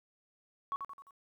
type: tone with echo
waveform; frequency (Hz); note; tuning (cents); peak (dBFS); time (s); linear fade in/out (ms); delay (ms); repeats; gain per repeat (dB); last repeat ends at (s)
sine; 1114; C#6; +8; -31; 0.72-0.76; 0; 87; 4; -6; 1.108
effects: tanh soft clip ceiling -27 dBFS + 12-bit